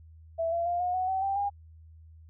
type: tone with pitch steps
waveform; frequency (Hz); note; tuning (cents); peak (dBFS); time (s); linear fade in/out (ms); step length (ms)
sine; 660 / 679.3 / 699.2 / 719.7 / 740.8 / 762.5 / 784.9 / 807.9; E5 / F5 / F5 / F#5 / F#5 / G5 / G5 / G#5; +2 / -48 / +2 / -48 / +2 / -48 / +2 / -48; -26; 0.38-1.5; 20; 140
effects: added 80 Hz sine -49 dBFS peak until 2.29 s